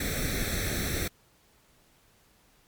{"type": "noise with comb filter", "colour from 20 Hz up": "pink", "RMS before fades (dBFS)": -30, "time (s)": [0, 1.08], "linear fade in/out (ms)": 5, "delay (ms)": 0.51, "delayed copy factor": 0.85, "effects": ["pink hiss -63 dBFS RMS until 2.67 s", "MP3 96 kbps"]}